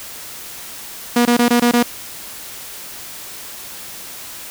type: tone bursts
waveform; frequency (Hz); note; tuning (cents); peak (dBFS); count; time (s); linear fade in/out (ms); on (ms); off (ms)
sawtooth; 240; B3; -49; -7; 6; 1.16-1.829; 5; 94; 21
effects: white hiss -33 dBFS RMS until 4.5 s